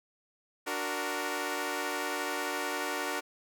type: chord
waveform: 10% pulse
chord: D augmented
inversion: none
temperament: equal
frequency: 293.7 / 370 / 466.2 Hz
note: D4 / F#4 / A#4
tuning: 0 / 0 / 0 cents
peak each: -28 dBFS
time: 0.66-3.21 s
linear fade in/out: 20 ms
effects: none